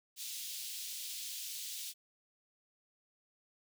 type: high-pass noise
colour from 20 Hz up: pink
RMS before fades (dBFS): -43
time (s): 0.16-1.94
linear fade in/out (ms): 50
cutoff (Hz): 3200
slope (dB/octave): 24
effects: none